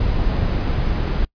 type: noise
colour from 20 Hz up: brown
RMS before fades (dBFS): -19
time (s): 0-1.25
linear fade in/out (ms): 5
effects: noise-tail reverb RT60 0.1 s tail -24 dB re dry + resampled to 11025 Hz